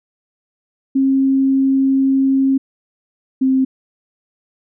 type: tone pair in turn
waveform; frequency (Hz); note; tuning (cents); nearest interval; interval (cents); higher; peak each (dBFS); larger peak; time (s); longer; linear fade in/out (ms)
sine; 268.8 / 263.3; C4 / C4; +47 / +11; unison; 36; first; -11; neither; 0.95-2.58 / 3.41-3.65; first; 10
effects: none